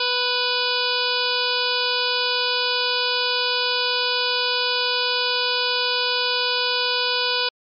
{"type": "harmonic tone", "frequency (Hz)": 493.9, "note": "B4", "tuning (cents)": 0, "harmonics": [1, 2, 3, 5, 6, 7, 8, 9, 10], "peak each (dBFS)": [-28, -28, -28, -28, -28, -28, -28, -28, -28], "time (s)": [0, 7.49], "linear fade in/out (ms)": 5, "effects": ["MP3 96 kbps"]}